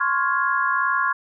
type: chord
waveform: sine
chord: Db major seventh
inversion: third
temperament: equal with one note detuned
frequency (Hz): 1046.5 / 1108.7 / 1405 / 1661.2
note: C6 / Db6 / F6 / Ab6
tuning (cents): 0 / 0 / +10 / 0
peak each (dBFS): -24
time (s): 0-1.13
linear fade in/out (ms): 10
effects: none